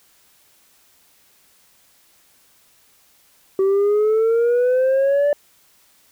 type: exponential sweep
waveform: sine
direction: up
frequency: 381.8 to 587.3 Hz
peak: -11 dBFS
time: 3.59-5.33 s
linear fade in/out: 2 ms
effects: tanh soft clip ceiling -13 dBFS + white hiss -56 dBFS RMS until 6.11 s